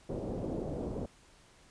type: low-pass noise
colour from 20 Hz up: white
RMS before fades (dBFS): -37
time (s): 0.09-1.06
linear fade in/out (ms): 5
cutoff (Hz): 540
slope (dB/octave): 24
effects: pink hiss -61 dBFS RMS until 1.7 s + resampled to 22050 Hz